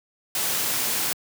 white noise, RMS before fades -25 dBFS, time 0.35-1.13 s, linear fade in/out 2 ms, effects high-pass 100 Hz 12 dB/octave

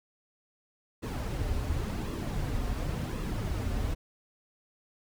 brown noise with flanger, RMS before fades -32 dBFS, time 1.02-3.95 s, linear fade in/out 20 ms, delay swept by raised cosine 1.3 to 6.2 ms, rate 0.92 Hz, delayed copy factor -0.55, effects none

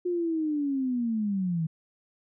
sine linear sweep, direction down, 360 to 156.2 Hz, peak -25 dBFS, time 0.05-1.67 s, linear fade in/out 10 ms, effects none

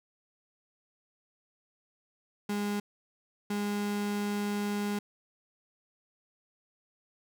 35% pulse tone bursts at uneven times, 205.3 Hz, G#3, 20 cents flat, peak -28 dBFS, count 2, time 2.49-2.8 / 3.5-4.99 s, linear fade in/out 5 ms, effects none

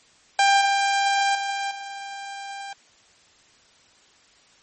sawtooth tone with level steps, 794 Hz, G5, 22 cents sharp, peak -11 / -15 / -21 / -29 dBFS, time 0.39-2.73 s, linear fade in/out 2 ms, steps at 0.61 / 1.35 / 1.71 s, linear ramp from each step 2 ms, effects white hiss -56 dBFS RMS until 4.62 s + MP3 32 kbps

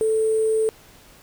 sine tone with sample-and-hold, 440 Hz, A4, in tune, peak -17 dBFS, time 0.01-0.69 s, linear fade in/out 0 ms, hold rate 8820 Hz, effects pink hiss -50 dBFS RMS until 1.22 s

